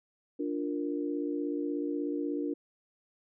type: chord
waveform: sine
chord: Bb major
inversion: first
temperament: equal with one note detuned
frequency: 293.7 / 350.2 / 466.2 Hz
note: D4 / F4 / Bb4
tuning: 0 / +5 / 0 cents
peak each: -32 / -36 / -38 dBFS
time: 0.39-2.54 s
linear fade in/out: 10 ms
effects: none